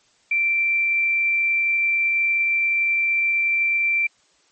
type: tone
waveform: sine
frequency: 2349 Hz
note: D7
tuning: in tune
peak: -17 dBFS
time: 0.31-4.07 s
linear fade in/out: 5 ms
effects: white hiss -60 dBFS RMS until 4.51 s + MP3 32 kbps